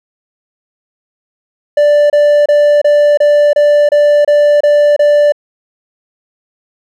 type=tone bursts; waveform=triangle; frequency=587.3 Hz; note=D5; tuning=in tune; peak=-3 dBFS; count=10; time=1.77-5.322 s; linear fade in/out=5 ms; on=330 ms; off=28 ms; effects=none